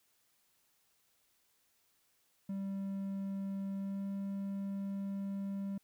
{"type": "tone with pitch glide", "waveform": "triangle", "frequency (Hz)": [195.5, 197.09], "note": ["G3", "G3"], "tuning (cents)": [-4, 10], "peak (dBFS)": -34, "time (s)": [2.49, 5.78], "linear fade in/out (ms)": 5, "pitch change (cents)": 14, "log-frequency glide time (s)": [3.76, 4.06], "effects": ["white hiss -74 dBFS RMS until 5.83 s"]}